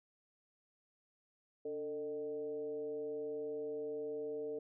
sine tone with frequency modulation, 450 Hz, A4, 39 cents sharp, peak -38 dBFS, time 1.65-4.59 s, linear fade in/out 5 ms, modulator 161 Hz, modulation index 0.58, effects none

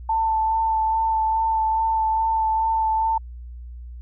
sine tone with vibrato, 887 Hz, A5, 14 cents sharp, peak -18 dBFS, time 0.09-3.18 s, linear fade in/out 5 ms, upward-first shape sine, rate 2.4 Hz, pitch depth 15 cents each way, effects added 60 Hz sine -34 dBFS peak until 4.01 s

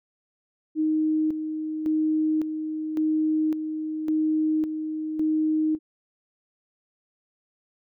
sine tone with tremolo, 311.5 Hz, D#4, 2 cents sharp, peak -20 dBFS, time 0.75-5.79 s, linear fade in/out 50 ms, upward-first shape square, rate 0.9 Hz, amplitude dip 55%, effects none

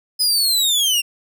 sawtooth linear sweep, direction down, 5060 to 2727 Hz, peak -12 dBFS, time 0.19-1.02 s, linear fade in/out 20 ms, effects none

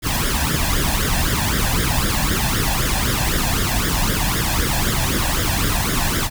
pink noise with flanger, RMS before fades -19 dBFS, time 0.02-6.3 s, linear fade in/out 50 ms, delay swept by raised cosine 0.57 to 1.2 ms, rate 3.9 Hz, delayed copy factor +0.75, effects none

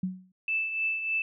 sine tone with exponential decay, 185.4 Hz, F#3, 4 cents sharp, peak -24 dBFS, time 0.03-0.32 s, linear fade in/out 5 ms, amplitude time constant 62 ms
sine tone with tremolo, 2637 Hz, E7, in tune, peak -24 dBFS, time 0.48-1.22 s, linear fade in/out 2 ms, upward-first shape triangle, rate 3.3 Hz, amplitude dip 60%
effects none

